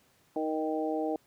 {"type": "harmonic tone with a mistuned harmonic", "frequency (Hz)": 156.8, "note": "D#3", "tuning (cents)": 14, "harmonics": [2, 3, 4, 5], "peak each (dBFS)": [-32, -34, -35, -36], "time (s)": [0.36, 1.16], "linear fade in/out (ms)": 2, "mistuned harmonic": 4, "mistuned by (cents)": -15, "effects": ["pink hiss -66 dBFS RMS until 1.26 s", "high-pass 80 Hz 12 dB/octave"]}